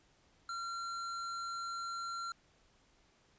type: tone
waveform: square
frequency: 1370 Hz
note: F6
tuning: 34 cents flat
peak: -39 dBFS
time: 0.49-2.32 s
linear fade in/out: 2 ms
effects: pink hiss -69 dBFS RMS until 3.38 s + resampled to 16000 Hz